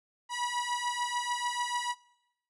sawtooth beating tone pair, 968 / 974.8 Hz, B5 / B5, -35 / -23 cents, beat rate 6.8 Hz, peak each -30 dBFS, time 0.29-1.95 s, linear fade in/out 50 ms, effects noise-tail reverb RT60 0.9 s tail -24 dB re dry + resampled to 24000 Hz

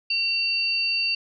sine tone pair together, 2736 / 4601 Hz, F7 / D8, -36 / -36 cents, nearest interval major sixth, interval 900 cents, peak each -24 dBFS, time 0.1-1.15 s, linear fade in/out 5 ms, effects none

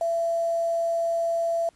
sine tone with quantisation, 671 Hz, E5, 31 cents sharp, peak -22 dBFS, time 0.01-1.69 s, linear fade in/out 2 ms, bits 7, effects pink hiss -62 dBFS RMS until 1.75 s + resampled to 24000 Hz

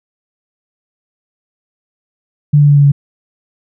sine tone with pitch steps, 146.9 / 145.55 / 144.21 / 142.88 / 141.57 Hz, D3 / D3 / D3 / D3 / C#3, +1 / -15 / -31 / -47 / +37 cents, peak -4 dBFS, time 2.53-2.92 s, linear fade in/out 10 ms, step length 78 ms, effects none

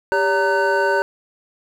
triangle tone cluster, 396.6 / 568 / 924 / 1511 Hz, G4 / C#5 / A#5 / F#6, +20 / +42 / -16 / +36 cents, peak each -19 dBFS, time 0.12-1.02 s, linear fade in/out 0 ms, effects none

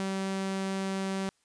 sawtooth tone, 192.7 Hz, G3, 29 cents flat, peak -26 dBFS, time 0-1.29 s, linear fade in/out 0 ms, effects white hiss -71 dBFS RMS until 1.44 s + resampled to 22050 Hz

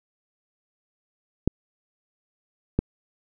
clicks, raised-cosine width 3 ms, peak -6 / -7 dBFS, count 2, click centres 1.476 / 2.79 s, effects none

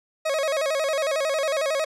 40% pulse tone with vibrato, 590 Hz, D5, 8 cents sharp, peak -21 dBFS, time 0.25-1.85 s, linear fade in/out 10 ms, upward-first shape square, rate 11 Hz, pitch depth 120 cents each way, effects low-pass 9000 Hz 12 dB/octave

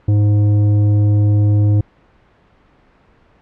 sine tone with tanh clipping, 103.83 Hz, G#2, in tune, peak -11 dBFS, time 0.08-1.81 s, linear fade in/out 5 ms, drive 9 dB, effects pink hiss -52 dBFS RMS until 3.41 s + low-pass 2000 Hz 12 dB/octave

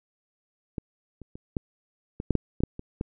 clicks, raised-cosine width 3 ms, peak -18 / -29 / -27 / -14 / -19 / -9 / -9 / -18 / -9 / -23 / -16 dBFS, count 11, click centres 0.782 / 1.217 / 1.355 / 1.568 / 2.201 / 2.307 / 2.353 / 2.605 / 2.636 / 2.794 / 3.011 s, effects none

